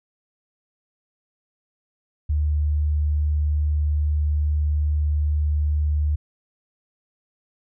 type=tone; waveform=sine; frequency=74.8 Hz; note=D2; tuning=32 cents sharp; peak=-18 dBFS; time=2.29-6.16 s; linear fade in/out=10 ms; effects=none